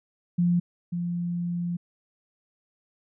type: tone pair in turn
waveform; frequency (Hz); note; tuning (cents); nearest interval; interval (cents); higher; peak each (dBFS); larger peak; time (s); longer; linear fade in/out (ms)
sine; 174.61 / 173.7; F3 / F3; 0 / -9; unison; 9; first; -19 / -26; first; 0.38-0.6 / 0.92-1.77; second; 10
effects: none